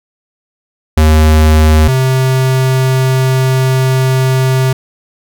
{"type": "tone pair in turn", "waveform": "square", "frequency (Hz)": [77.78, 130.81], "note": ["D#2", "C3"], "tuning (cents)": [0, 0], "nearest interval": "major sixth", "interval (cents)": 900, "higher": "second", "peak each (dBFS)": [-5, -9], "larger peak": "first", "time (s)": [[0.97, 1.88], [1.88, 4.73]], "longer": "second", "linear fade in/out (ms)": 5, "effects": []}